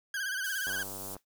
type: tone with vibrato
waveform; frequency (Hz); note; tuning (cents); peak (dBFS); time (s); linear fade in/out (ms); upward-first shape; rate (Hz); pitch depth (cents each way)
40% pulse; 1568; G6; 0; -31; 0.14-0.83; 2; sine; 17; 87
type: high-pass noise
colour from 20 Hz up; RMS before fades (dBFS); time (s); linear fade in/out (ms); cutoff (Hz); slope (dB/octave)
pink; -42; 0.44-1.15; 5; 8600; 12
type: click train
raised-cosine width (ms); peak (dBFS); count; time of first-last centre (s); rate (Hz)
1; -31; 49; 0.67-1.166; 96.8
type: noise with exponential decay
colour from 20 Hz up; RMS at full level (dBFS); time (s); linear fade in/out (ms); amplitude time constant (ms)
white; -49; 1.14-1.25; 5; 22
effects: none